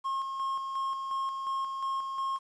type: tone with tremolo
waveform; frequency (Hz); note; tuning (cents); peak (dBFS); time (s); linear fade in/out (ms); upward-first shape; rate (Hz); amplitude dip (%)
triangle; 1077; C6; +50; -27; 0.04-2.39; 20; square; 2.8; 40
effects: resampled to 22050 Hz + 10-bit